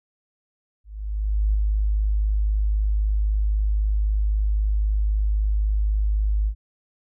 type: tone with ADSR envelope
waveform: sine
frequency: 51.91 Hz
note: G#1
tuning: in tune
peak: -16 dBFS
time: 0.84-6.55 s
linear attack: 700 ms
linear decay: 11 ms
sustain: -2 dB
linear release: 79 ms
effects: none